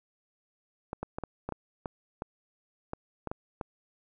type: clicks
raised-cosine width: 1 ms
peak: -20 dBFS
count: 12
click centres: 0.931 / 1.03 / 1.185 / 1.237 / 1.49 / 1.523 / 1.858 / 2.221 / 2.934 / 3.273 / 3.315 / 3.612 s
effects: none